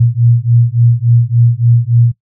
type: beating tone pair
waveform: sine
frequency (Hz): 116.7 / 120.2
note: A#2 / B2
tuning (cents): +2 / -46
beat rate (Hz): 3.5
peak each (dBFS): -10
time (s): 0-2.12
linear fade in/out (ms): 10
effects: noise-tail reverb RT60 0.1 s tail -18 dB re dry